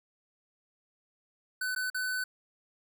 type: tone with dropouts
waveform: square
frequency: 1506 Hz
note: F#6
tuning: 30 cents sharp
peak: -31 dBFS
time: 1.61-2.24 s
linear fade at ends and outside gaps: 5 ms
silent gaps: 1.75-1.761 / 1.901-1.945 s
effects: none